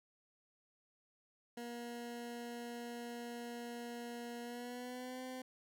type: tone with pitch glide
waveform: 20% pulse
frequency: 237.9 to 256.5 Hz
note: A#3 to C4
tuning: +35 to -34 cents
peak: -39 dBFS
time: 1.57-5.42 s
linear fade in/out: 5 ms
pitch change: +131 cents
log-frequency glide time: 4.42-5.22 s
effects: none